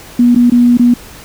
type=tone with dropouts; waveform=sine; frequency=241.8 Hz; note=B3; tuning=36 cents flat; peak=-4 dBFS; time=0.19-0.94 s; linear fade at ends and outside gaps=5 ms; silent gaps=0.349-0.359 / 0.5-0.519 / 0.773-0.794 s; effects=pink hiss -34 dBFS RMS until 1.24 s